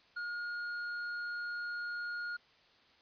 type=tone with tanh clipping; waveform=sine; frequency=1429 Hz; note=F6; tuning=39 cents sharp; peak=-38 dBFS; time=0.16-2.37 s; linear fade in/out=10 ms; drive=7 dB; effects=white hiss -65 dBFS RMS until 3.01 s + resampled to 11025 Hz